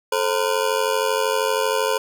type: ring-modulated tone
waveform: 25% pulse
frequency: 484.1 Hz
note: B4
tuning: 35 cents flat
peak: -12 dBFS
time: 0.12-1.98 s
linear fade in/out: 5 ms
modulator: 46.4 Hz
effects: none